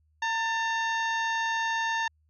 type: harmonic tone with a mistuned harmonic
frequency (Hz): 914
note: A#5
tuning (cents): -34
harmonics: 1 / 2 / 3 / 4 / 5 / 6 / 7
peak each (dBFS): -29 / -29 / -39 / -39 / -47 / -49 / -44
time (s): 0.22-2.08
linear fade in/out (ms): 5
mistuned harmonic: 2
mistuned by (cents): -49
effects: added 77 Hz sine -64 dBFS peak until 2.29 s